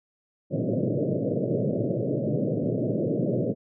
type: band-pass noise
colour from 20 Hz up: pink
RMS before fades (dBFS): -26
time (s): 0.5-3.55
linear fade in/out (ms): 50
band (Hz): 110 to 620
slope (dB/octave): 96
effects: none